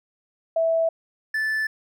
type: tone pair in turn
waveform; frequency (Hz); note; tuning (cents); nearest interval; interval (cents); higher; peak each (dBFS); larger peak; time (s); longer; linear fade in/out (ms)
sine / triangle; 656 / 1751.3; E5 / A6; -9 / -9; octave + perfect fourth; 1700; second; -18 / -20; first; 0.56-0.89 / 1.34-1.67; neither; 5
effects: none